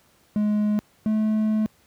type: tone pair in turn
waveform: triangle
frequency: 210 / 216 Hz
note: G#3 / A3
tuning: +19 / -32 cents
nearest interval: unison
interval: 49 cents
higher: second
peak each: -17 dBFS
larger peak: neither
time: 0.36-0.79 / 1.06-1.66 s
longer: second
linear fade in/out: 0 ms
effects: pink hiss -60 dBFS RMS until 1.86 s + high-pass 60 Hz 12 dB/octave